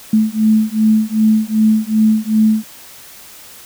sine beating tone pair, 216.3 / 218.9 Hz, A3 / A3, -29 / -9 cents, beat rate 2.6 Hz, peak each -13 dBFS, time 0.13-2.64 s, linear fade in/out 5 ms, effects white hiss -38 dBFS RMS until 3.65 s

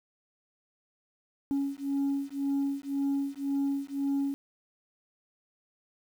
sine beating tone pair, 277.2 / 279.1 Hz, C#4 / C#4, 0 / +12 cents, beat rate 1.9 Hz, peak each -29 / -29 dBFS, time 1.51-4.34 s, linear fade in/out 0 ms, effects tanh soft clip ceiling -24 dBFS + 9-bit

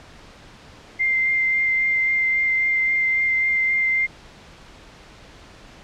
sine tone with vibrato, 2093 Hz, C7, in tune, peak -17 dBFS, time 0.99-4.07 s, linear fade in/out 20 ms, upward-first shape sine, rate 3.7 Hz, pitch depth 10 cents each way, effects pink hiss -45 dBFS RMS until 5.83 s + low-pass 5000 Hz 12 dB/octave

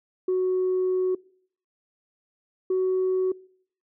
sine tone pair in turn, 370 / 373 Hz, F#4 / F#4, 0 / +14 cents, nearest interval unison, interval 14 cents, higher second, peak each -19 dBFS, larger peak neither, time 0.28-1.15 / 2.7-3.32 s, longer first, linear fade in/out 5 ms, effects noise-tail reverb RT60 0.6 s tail -24 dB re dry + tanh soft clip ceiling -18 dBFS

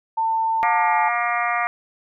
sine tone with pitch glide, 896 to 873.5 Hz, A5 to A5, +31 to -13 cents, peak -18 dBFS, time 0.17-1.09 s, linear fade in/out 10 ms, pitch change -44 cents, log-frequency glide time 0.72-0.97 s
harmonic tone, 237.6 Hz, A#3, 33 cents sharp, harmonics 3 / 4 / 5 / 6 / 7 / 8 / 9 / 10, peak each -24 / -32 / -24 / -31 / -36 / -27 / -28 / -33 dBFS, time 0.63-1.67 s, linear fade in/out 0 ms
effects none

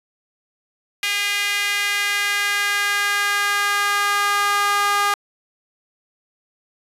sawtooth tone with high-pass filter sweep, 406.7 Hz, G#4, 36 cents flat, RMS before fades -20 dBFS, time 1.03-5.14 s, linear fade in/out 2 ms, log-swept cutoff 2300 to 1100 Hz, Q 2.4, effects resampled to 32000 Hz

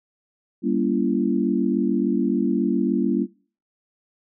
sine chord, G diminished seventh, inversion none, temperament just, 196 / 235.2 / 282.2 / 338.7 Hz, G3 / Bb3 / Db4 / Fb4, 0 / +16 / +31 / +47 cents, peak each -25 / -23 / -24 / -25 dBFS, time 0.62-3.27 s, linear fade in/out 50 ms, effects noise-tail reverb RT60 0.4 s tail -20 dB re dry

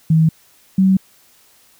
sine tone pair in turn, 160 / 190.27 Hz, D#3 / F#3, +49 / +49 cents, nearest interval minor third, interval 300 cents, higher second, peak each -9 dBFS, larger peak neither, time 0.1-0.29 / 0.78-0.97 s, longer neither, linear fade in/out 5 ms, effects white hiss -52 dBFS RMS until 1.79 s

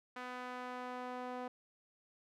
sawtooth tone with band-pass filter sweep, 250 Hz, B3, 21 cents sharp, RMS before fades -44 dBFS, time 0.16-1.48 s, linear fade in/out 5 ms, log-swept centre 1400 to 730 Hz, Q 1.1, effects none

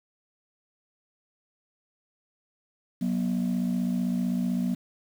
sine tone pair together, 184.9 / 240.6 Hz, F#3 / B3, -1 / -45 cents, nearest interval perfect fourth, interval 456 cents, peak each -25 dBFS, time 3.01-4.75 s, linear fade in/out 10 ms, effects tanh soft clip ceiling -21 dBFS + 8-bit

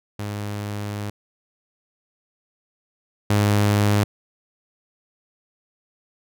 sawtooth tone pair in turn, 103.3 / 103.3 Hz, G#2 / G#2, -9 / -9 cents, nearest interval unison, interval 0 cents, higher neither, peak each -23 / -12 dBFS, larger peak second, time 0.19-1.1 / 3.3-4.04 s, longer first, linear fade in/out 5 ms, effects none

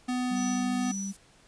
square tone, 250 Hz, B3, 21 cents sharp, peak -28 dBFS, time 0.08-0.92 s, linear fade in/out 10 ms
sine tone with pitch glide, 194.9 to 196.6 Hz, G3 to G3, -10 to +5 cents, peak -32 dBFS, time 0.3-1.13 s, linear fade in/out 20 ms, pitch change +15 cents, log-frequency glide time 0.6-0.71 s
sine tone with tremolo, 5920 Hz, F#8, in tune, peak -35 dBFS, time 0.35-1.12 s, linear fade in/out 20 ms, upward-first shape sine, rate 2 Hz, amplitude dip 100%
violet noise, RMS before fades -44 dBFS, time 0.71-1.17 s, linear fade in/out 10 ms
effects pink hiss -59 dBFS RMS until 1.47 s + resampled to 22050 Hz

